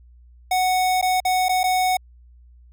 square tone with dropouts, 740 Hz, F#5, in tune, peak -18 dBFS, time 0.51-1.97 s, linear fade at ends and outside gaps 5 ms, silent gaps 1.014-1.025 / 1.203-1.25 / 1.485-1.492 / 1.633-1.639 s, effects added 60 Hz sine -46 dBFS peak until 2.72 s

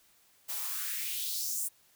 blue noise with high-pass filter sweep, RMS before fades -35 dBFS, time 0.48-1.69 s, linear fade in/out 20 ms, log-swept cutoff 650 to 9000 Hz, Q 2.8, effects white hiss -65 dBFS RMS until 1.95 s

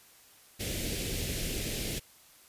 pink band-stop noise, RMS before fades -34 dBFS, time 0.59-2 s, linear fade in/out 20 ms, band 550 to 2100 Hz, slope 24 dB/octave, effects white hiss -58 dBFS RMS until 2.48 s + resampled to 32000 Hz

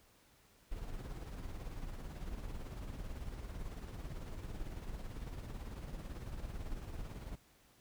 brown noise with tremolo, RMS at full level -42 dBFS, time 0.71-7.36 s, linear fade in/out 10 ms, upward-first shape sine, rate 18 Hz, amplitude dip 50%, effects pink hiss -67 dBFS RMS until 7.8 s

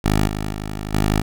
10% pulse tone with level steps, 51.91 Hz, G#1, in tune, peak -7 / -15 / -18 / -8 dBFS, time 0.04-1.22 s, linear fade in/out 10 ms, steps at 0.27 / 0.52 / 0.93 s, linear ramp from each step 5 ms, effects none

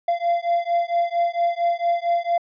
triangle beating tone pair, 686 / 690.4 Hz, F5 / F5, -31 / -20 cents, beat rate 4.4 Hz, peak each -20 dBFS, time 0.08-2.38 s, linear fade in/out 5 ms, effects resampled to 11025 Hz

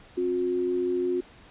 sine tone pair together, 265.9 / 360 Hz, C4 / F#4, +28 / -47 cents, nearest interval perfect fourth, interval 525 cents, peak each -32 / -24 dBFS, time 0.17-1.21 s, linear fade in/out 10 ms, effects pink hiss -52 dBFS RMS until 1.5 s + resampled to 8000 Hz

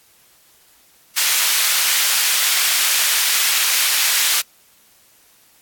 pink high-pass noise, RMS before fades -17 dBFS, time 1.16-4.42 s, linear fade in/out 20 ms, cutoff 2100 Hz, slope 12 dB/octave, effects white hiss -53 dBFS RMS until 5.61 s + AAC 64 kbps

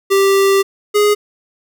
square tone pair in turn, 392 / 415.3 Hz, G4 / G#4, 0 / 0 cents, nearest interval minor second, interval 100 cents, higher second, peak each -10 dBFS, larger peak neither, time 0.1-0.63 / 0.94-1.15 s, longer first, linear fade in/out 20 ms, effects none

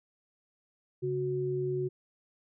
sine tone pair together, 138 / 368.4 Hz, C#3 / F#4, -7 / -7 cents, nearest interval octave + perfect fourth, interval 1700 cents, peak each -34 / -30 dBFS, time 1.02-1.89 s, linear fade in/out 20 ms, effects none

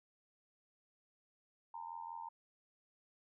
sine tone with amplitude modulation, 920 Hz, A#5, 23 cents flat, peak -40 dBFS, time 1.74-2.29 s, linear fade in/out 5 ms, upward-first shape sine, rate 85.3 Hz, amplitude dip 85%, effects none

